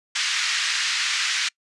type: band-pass noise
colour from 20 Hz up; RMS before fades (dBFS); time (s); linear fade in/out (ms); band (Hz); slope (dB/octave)
pink; -24; 0.15-1.49; 10; 1600 to 6400; 24
effects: noise-tail reverb RT60 0.1 s tail -26 dB re dry + resampled to 24000 Hz